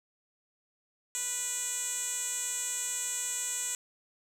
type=tone with band-pass filter; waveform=10% pulse; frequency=491.4 Hz; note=B4; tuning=9 cents flat; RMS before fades=-34 dBFS; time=1.15-3.75 s; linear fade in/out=0 ms; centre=7900 Hz; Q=3.5; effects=none